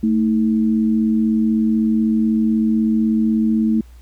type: tone pair together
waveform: sine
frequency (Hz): 222 / 318.1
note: A3 / D#4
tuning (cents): +16 / +38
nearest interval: tritone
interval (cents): 622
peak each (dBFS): -14 / -22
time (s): 0.03-3.81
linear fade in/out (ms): 5
effects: added 60 Hz sine -39 dBFS peak until 4.01 s + pink hiss -55 dBFS RMS until 4.01 s